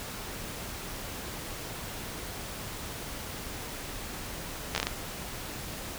slowing click train, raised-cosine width 0.2 ms, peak -10 dBFS, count 6, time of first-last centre 4.75-4.869 s, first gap 12 ms, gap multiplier 1.35, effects pink hiss -39 dBFS RMS until 5.98 s

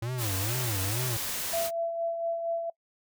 square tone with vibrato, 110 Hz, A2, in tune, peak -31 dBFS, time 0.02-1.17 s, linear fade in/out 5 ms, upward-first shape sine, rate 2.2 Hz, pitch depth 270 cents each way
white noise, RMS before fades -33 dBFS, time 0.17-1.71 s, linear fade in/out 50 ms
sine tone with tremolo, 671 Hz, E5, 31 cents sharp, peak -26 dBFS, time 1.53-2.7 s, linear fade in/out 5 ms, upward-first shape sine, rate 4.3 Hz, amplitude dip 45%
effects noise-tail reverb RT60 0.1 s tail -23 dB re dry

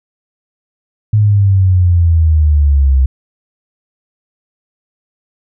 sine exponential sweep, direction down, 107.7 to 64.8 Hz, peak -6 dBFS, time 1.13-3.06 s, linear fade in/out 5 ms, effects none

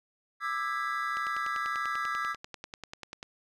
triangle chord, E dominant seventh, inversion third, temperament just, 1186.7 / 1318.5 / 1648.1 / 1977.8 Hz, D6 / E6 / G#6 / B6, +18 / 0 / -14 / +2 cents, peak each -33 / -32 / -34 / -37 dBFS, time 0.4-2.36 s, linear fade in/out 50 ms
click train, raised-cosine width 0.2 ms, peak -23 dBFS, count 22, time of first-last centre 1.17-3.229 s, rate 10.2 Hz
effects none

